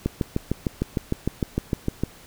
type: click train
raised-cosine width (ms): 3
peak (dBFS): -9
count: 14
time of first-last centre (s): 0.06-2.036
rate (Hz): 6.58
effects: pink hiss -48 dBFS RMS until 2.26 s